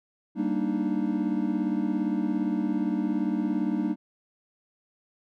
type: chord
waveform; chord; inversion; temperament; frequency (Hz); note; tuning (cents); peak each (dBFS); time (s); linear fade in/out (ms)
triangle; Eb major seventh; first; equal; 196 / 233.1 / 293.7 / 311.1; G3 / Bb3 / D4 / Eb4; 0 / 0 / 0 / 0; -28 / -28 / -28 / -28; 0.35-3.96; 50
effects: none